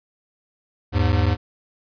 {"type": "tone pair together", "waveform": "square", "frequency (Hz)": [80.6, 102.58], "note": ["E2", "G#2"], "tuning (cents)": [-38, -21], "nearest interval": "major third", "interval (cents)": 417, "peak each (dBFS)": -20, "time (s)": [0.92, 1.37], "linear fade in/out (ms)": 50, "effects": ["resampled to 11025 Hz"]}